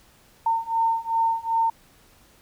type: beating tone pair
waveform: sine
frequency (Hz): 908 / 910.6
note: A#5 / A#5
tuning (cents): -46 / -41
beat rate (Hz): 2.6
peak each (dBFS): -24 / -23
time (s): 0.46-1.7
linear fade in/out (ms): 5
effects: pink hiss -56 dBFS RMS until 2.41 s